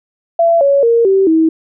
sine tone with pitch steps, 673 / 559.4 / 465 / 386.5 / 321.3 Hz, E5 / C#5 / A#4 / G4 / E4, +36 / +16 / -4 / -24 / -44 cents, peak -7 dBFS, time 0.39-1.49 s, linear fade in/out 5 ms, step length 220 ms, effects none

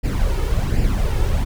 brown noise with flanger, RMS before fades -18 dBFS, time 0.03-1.45 s, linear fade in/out 20 ms, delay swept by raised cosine 0.4 to 2.3 ms, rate 1.3 Hz, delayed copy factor +0.6, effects none

